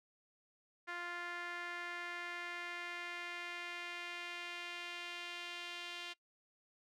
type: tone with band-pass filter sweep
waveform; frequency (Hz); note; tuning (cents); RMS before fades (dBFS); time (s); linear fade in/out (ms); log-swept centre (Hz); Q
sawtooth; 349.2; F4; 0; -45; 0.87-6.14; 20; 1700 to 3000; 2.3
effects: noise-tail reverb RT60 0.1 s tail -21 dB re dry